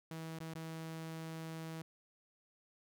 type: tone with dropouts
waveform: sawtooth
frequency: 161.7 Hz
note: E3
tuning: 33 cents flat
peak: -39 dBFS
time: 0.11-1.82 s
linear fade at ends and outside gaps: 2 ms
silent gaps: 0.388-0.403 / 0.538-0.552 s
effects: none